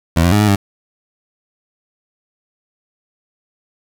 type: tone with pitch steps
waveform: 20% pulse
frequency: 83.1 / 87.2 / 103.9 / 105.5 / 100.1 Hz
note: E2 / F2 / G#2 / G#2 / G2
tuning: +15 / -2 / +1 / +28 / +37 cents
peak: -5 dBFS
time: 0.16-0.56 s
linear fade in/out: 10 ms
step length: 80 ms
effects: 7-bit